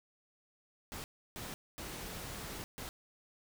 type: noise bursts at uneven times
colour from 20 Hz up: pink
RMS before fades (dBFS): -44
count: 4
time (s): 0.92-1.04 / 1.36-1.54 / 1.78-2.64 / 2.78-2.89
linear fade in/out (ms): 0
effects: none